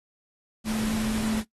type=tone in noise; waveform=sine; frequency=218.6 Hz; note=A3; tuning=11 cents flat; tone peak=-25 dBFS; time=0.64-1.44 s; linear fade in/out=50 ms; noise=pink; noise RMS=-34 dBFS; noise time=0.64-1.44 s; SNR=+6 dB; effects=noise-tail reverb RT60 0.1 s tail -18 dB re dry + AAC 32 kbps